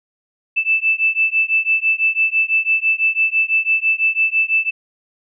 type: beating tone pair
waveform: sine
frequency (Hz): 2637 / 2643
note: E7 / E7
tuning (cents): 0 / +4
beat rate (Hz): 6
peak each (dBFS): -17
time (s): 0.56-4.71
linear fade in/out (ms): 20
effects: none